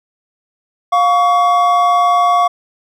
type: tone pair together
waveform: triangle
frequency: 706.7 / 1125 Hz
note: F5 / C#6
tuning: +20 / +25 cents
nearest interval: minor sixth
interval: 805 cents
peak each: -10 dBFS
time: 0.92-2.48 s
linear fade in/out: 10 ms
effects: none